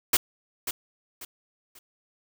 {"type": "noise with echo", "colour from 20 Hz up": "white", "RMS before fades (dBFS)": -20, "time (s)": [0.13, 0.17], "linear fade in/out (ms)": 5, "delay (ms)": 540, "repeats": 3, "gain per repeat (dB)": -10, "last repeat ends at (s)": 1.79, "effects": []}